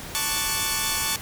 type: chord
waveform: 5% pulse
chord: D major seventh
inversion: second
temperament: equal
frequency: 880 / 1108.7 / 1174.7 / 1480 Hz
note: A5 / C#6 / D6 / F#6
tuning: 0 / 0 / 0 / 0 cents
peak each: -16 / -16 / -19 / -19 dBFS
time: 0.15-1.16 s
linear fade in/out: 0 ms
effects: pink hiss -37 dBFS RMS until 1.21 s